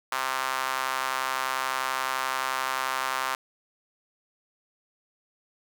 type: tone with high-pass filter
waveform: sawtooth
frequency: 131.5 Hz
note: C3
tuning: 9 cents sharp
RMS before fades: -29 dBFS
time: 0.12-3.35 s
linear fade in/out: 2 ms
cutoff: 1100 Hz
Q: 2.3
effects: none